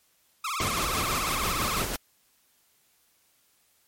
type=tone with vibrato; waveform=sawtooth; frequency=1182 Hz; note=D6; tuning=11 cents sharp; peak=-25 dBFS; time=0.44-1.82 s; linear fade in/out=5 ms; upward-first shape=triangle; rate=17 Hz; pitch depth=250 cents each way
type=noise with tremolo; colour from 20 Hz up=pink; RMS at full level=-29 dBFS; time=0.6-1.96 s; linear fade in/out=2 ms; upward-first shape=square; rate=6 Hz; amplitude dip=30%
effects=white hiss -66 dBFS RMS until 3.87 s + MP3 64 kbps